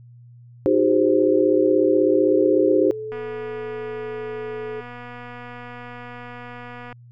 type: chord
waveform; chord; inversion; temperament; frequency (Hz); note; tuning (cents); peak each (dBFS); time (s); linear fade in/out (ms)
sine; Ab dominant seventh; second; equal with one note detuned; 311.1 / 370 / 406.1 / 523.3; Eb4 / Gb4 / Ab4 / C5; 0 / 0 / -39 / 0; -20; 0.66-2.91; 0
type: tone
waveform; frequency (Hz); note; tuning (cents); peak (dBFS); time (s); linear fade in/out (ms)
sine; 433.4; A4; -26; -28; 2.28-4.81; 10
type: click train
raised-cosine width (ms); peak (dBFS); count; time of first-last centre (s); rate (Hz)
0.5; -24; 926; 3.12-6.927; 243
effects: added 120 Hz sine -43 dBFS peak until 7.11 s